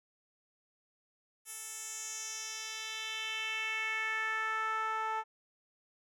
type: tone with band-pass filter sweep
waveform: 10% pulse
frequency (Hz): 440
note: A4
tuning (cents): 0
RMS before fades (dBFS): -37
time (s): 1.45-5.24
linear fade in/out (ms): 50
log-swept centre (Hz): 10000 to 960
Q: 2.5
effects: none